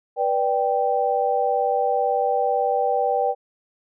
sine chord, G major, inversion first, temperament just, 490 / 588 / 784 Hz, B4 / D5 / G5, -14 / +2 / 0 cents, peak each -23 / -25 / -21 dBFS, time 0.16-3.35 s, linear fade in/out 50 ms, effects none

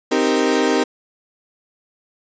35% pulse chord, C minor seventh, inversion none, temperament equal, 261.6 / 311.1 / 392 / 466.2 Hz, C4 / Eb4 / G4 / Bb4, 0 / 0 / 0 / 0 cents, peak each -19 dBFS, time 0.11-0.84 s, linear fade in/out 10 ms, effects resampled to 16000 Hz + 8-bit

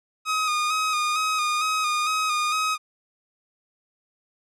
sawtooth tone with vibrato, 1244.5 Hz, D#6, in tune, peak -18 dBFS, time 0.25-2.78 s, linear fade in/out 50 ms, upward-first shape square, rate 2.2 Hz, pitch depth 31 cents each way, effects low-pass 9000 Hz 12 dB/octave

